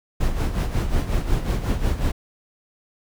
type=noise with tremolo; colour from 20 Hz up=brown; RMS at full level=-19 dBFS; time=0.2-2.12 s; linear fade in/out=10 ms; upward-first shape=sine; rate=5.5 Hz; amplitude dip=65%; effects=none